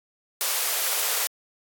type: high-pass noise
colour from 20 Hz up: white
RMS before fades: -25 dBFS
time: 0.41-1.27 s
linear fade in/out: 0 ms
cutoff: 420 Hz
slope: 48 dB/octave
effects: AAC 64 kbps